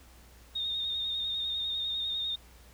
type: tone with vibrato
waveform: sine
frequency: 3683 Hz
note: A#7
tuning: 22 cents flat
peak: -30 dBFS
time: 0.55-2.36 s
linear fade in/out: 10 ms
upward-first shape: square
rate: 10 Hz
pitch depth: 24 cents each way
effects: added 60 Hz sine -54 dBFS peak until 2.73 s + pink hiss -58 dBFS RMS until 2.73 s